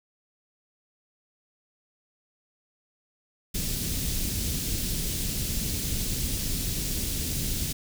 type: band-stop noise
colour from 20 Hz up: pink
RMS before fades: -29 dBFS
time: 3.54-7.73 s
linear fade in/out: 10 ms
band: 240 to 4100 Hz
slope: 12 dB/octave
effects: none